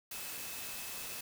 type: tone in noise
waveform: sine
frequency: 2594 Hz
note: E7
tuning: 28 cents flat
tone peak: -52 dBFS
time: 0.11-1.21 s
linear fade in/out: 5 ms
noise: white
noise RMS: -43 dBFS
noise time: 0.11-1.21 s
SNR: -12 dB
effects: none